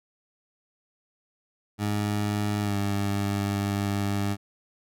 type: tone with pitch glide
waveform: 20% pulse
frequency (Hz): 103.83 to 100.7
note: G#2 to G2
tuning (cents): 0 to +47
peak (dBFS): -20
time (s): 1.78-4.37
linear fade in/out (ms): 50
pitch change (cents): -53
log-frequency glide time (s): 2.61-2.75
effects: none